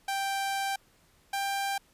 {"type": "tone pair in turn", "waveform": "sawtooth", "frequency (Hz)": [785, 790.9], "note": ["G5", "G5"], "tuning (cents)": [2, 15], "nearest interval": "unison", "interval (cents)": 13, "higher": "second", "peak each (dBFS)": -25, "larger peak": "neither", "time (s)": [[0.08, 0.76], [1.33, 1.78]], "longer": "first", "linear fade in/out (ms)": 5, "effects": ["pink hiss -64 dBFS RMS until 1.93 s", "resampled to 32000 Hz"]}